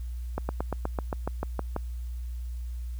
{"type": "slowing click train", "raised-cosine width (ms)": 1, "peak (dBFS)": -15, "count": 11, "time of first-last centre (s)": [0.38, 1.764], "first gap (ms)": 110, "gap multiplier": 1.05, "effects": ["added 60 Hz sine -32 dBFS peak until 2.99 s", "white hiss -60 dBFS RMS until 2.99 s"]}